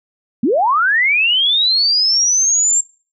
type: linear sweep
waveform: sine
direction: up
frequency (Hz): 200 to 7459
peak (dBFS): -11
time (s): 0.43-2.81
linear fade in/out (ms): 5
effects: noise-tail reverb RT60 0.4 s tail -23 dB re dry